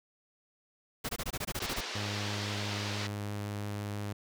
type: noise bursts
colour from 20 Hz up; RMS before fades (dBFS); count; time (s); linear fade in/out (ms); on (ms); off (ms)
pink; -35; 11; 1.04-1.811; 10; 51; 21
type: band-pass noise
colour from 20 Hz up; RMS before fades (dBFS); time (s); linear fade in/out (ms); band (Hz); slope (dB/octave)
white; -39; 1.6-3.07; 5; 280 to 5100; 24
type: tone with vibrato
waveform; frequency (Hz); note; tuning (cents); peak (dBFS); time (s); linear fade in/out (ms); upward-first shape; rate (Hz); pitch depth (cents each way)
sawtooth; 102.9; G#2; -16; -31; 1.95-4.13; 5; triangle; 6; 10
effects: none